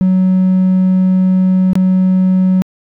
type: tone with dropouts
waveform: triangle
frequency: 186.1 Hz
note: F#3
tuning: 10 cents sharp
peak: -5 dBFS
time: 0.01-2.62 s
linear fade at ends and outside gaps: 0 ms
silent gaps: 1.732-1.755 s
effects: tanh soft clip ceiling -2 dBFS